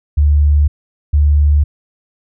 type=tone pair in turn; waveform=sine; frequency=73.42 / 73.42 Hz; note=D2 / D2; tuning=0 / 0 cents; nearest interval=unison; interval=0 cents; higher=neither; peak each=-7 dBFS; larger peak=neither; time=0.17-0.68 / 1.13-1.64 s; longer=neither; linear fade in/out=10 ms; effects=none